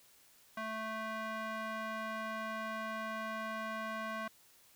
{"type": "tone with band-pass filter", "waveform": "square", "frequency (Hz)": 220, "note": "A3", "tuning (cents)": 0, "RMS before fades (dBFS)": -40, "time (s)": [0.57, 4.28], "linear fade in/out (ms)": 5, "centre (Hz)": 1300, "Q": 1.4, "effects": ["white hiss -64 dBFS RMS until 4.75 s"]}